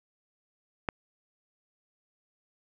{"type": "click", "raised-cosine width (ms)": 0.5, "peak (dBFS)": -13, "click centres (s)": 0.888, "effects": []}